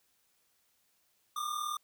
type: tone pair together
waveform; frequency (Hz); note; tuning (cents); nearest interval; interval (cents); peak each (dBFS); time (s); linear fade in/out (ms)
square; 1174.7 / 1214; D6 / D#6; 0 / -43; minor second; 57; -39 / -36; 1.36-1.77; 5
effects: white hiss -73 dBFS RMS until 1.83 s